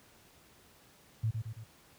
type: tone with echo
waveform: sine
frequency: 110.9 Hz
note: A2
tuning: 14 cents sharp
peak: -27 dBFS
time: 1.23-1.31 s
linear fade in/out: 10 ms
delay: 110 ms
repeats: 3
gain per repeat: -5 dB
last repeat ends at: 1.64 s
effects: pink hiss -61 dBFS RMS until 1.98 s + high-pass 60 Hz 12 dB/octave